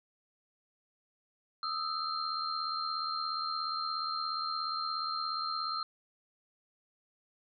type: tone cluster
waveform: sine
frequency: 1237 / 1314 / 4174 Hz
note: D#6 / E6 / C8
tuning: -10 / -6 / -5 cents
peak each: -38 / -36 / -37 dBFS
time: 1.63-5.83 s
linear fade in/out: 2 ms
effects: none

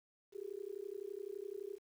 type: tone with amplitude modulation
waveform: sine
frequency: 400 Hz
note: G4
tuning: 35 cents sharp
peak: -38 dBFS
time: 0.32-1.79 s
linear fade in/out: 50 ms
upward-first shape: sine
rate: 31.8 Hz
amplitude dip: 100%
effects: 11-bit

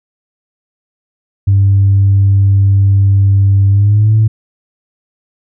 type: tone with pitch glide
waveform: sine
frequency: 98.6 to 109.4 Hz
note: G2 to A2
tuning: +11 to -9 cents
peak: -4 dBFS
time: 1.47-4.28 s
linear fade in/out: 10 ms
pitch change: +180 cents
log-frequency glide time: 3.69-4.16 s
effects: tanh soft clip ceiling -2 dBFS

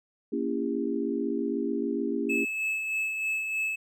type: chord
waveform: sine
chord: A# diminished seventh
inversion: none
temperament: just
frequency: 233.1 / 279.7 / 335.6 / 402.8 Hz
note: A#3 / C#4 / E4 / G4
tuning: 0 / +16 / +31 / +47 cents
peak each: -32 / -31 / -33 / -32 dBFS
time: 0.32-2.45 s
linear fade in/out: 10 ms
type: tone with tremolo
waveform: triangle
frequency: 2602 Hz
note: E7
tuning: 23 cents flat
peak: -24 dBFS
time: 2.29-3.76 s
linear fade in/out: 10 ms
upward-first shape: sine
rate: 3.2 Hz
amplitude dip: 40%
effects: none

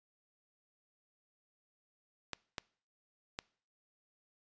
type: clicks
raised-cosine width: 0.2 ms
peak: -20 dBFS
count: 3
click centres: 2.333 / 2.582 / 3.389 s
effects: noise-tail reverb RT60 0.5 s tail -24 dB re dry + resampled to 16000 Hz

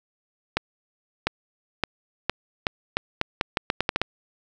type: accelerating click train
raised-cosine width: 0.3 ms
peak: -5 dBFS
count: 14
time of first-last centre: 0.57-4.016 s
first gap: 700 ms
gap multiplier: 0.81
effects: none

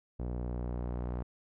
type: tone with low-pass filter sweep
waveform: sawtooth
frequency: 60.6 Hz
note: B1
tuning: 32 cents flat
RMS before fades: -36 dBFS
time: 0.19-1.23 s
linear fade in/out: 10 ms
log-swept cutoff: 590 to 1000 Hz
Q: 0.87
effects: none

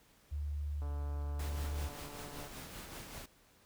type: tone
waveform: sine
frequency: 73.42 Hz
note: D2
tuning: in tune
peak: -35 dBFS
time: 0.31-1.89 s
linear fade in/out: 20 ms
type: click train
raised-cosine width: 1 ms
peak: -38 dBFS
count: 241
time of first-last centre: 0.82-2.475 s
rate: 145 Hz
type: noise with tremolo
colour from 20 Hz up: pink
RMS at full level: -46 dBFS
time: 1.39-3.26 s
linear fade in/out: 5 ms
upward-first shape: sine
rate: 5.2 Hz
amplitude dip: 40%
effects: pink hiss -66 dBFS RMS until 3.65 s

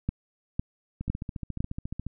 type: two click trains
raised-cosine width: 5 ms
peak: -14 / -21 dBFS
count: 4 / 16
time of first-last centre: 0.09-1.605 / 1.01-2.066 s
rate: 1.98 / 14.2 Hz
effects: none

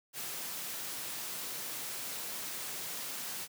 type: high-pass noise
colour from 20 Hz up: white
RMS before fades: -40 dBFS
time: 0.13-3.48 s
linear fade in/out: 50 ms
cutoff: 110 Hz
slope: 24 dB/octave
effects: none

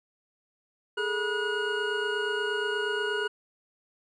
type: tone cluster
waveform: triangle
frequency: 413.4 / 441.8 / 968 / 1456 / 2877 Hz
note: G#4 / A4 / B5 / F#6 / F#7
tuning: -8 / +7 / -35 / -28 / -49 cents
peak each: -29 / -34 / -36 / -29 / -35 dBFS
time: 0.97-3.28 s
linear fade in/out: 10 ms
effects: resampled to 22050 Hz

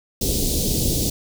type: band-stop noise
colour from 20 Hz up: pink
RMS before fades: -21 dBFS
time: 0.21-1.1 s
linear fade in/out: 5 ms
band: 470 to 4000 Hz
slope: 24 dB/octave
effects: none

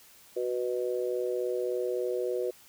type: harmonic tone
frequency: 123.47 Hz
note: B2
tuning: in tune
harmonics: 3 / 4 / 5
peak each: -31 / -31 / -38 dBFS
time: 0.36-2.51 s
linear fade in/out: 10 ms
effects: white hiss -56 dBFS RMS until 2.68 s

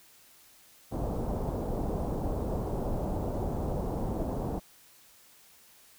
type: low-pass noise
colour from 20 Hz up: pink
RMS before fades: -32 dBFS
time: 0.91-4.6 s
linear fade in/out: 20 ms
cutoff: 810 Hz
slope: 24 dB/octave
effects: white hiss -58 dBFS RMS until 5.98 s

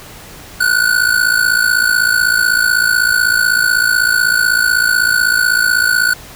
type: ring-modulated tone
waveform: square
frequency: 1480 Hz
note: F#6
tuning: in tune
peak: -8 dBFS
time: 0.6-6.14 s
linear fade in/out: 10 ms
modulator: 28 Hz
effects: pink hiss -35 dBFS RMS until 6.35 s

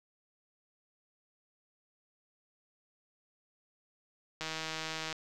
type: click train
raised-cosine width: 0.2 ms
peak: -20 dBFS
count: 115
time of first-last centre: 4.41-5.127 s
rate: 159 Hz
effects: none

